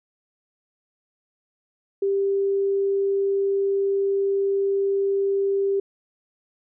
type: tone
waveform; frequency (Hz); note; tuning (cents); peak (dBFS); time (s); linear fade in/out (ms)
sine; 394.5; G4; +11; -19; 2.02-5.8; 5
effects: none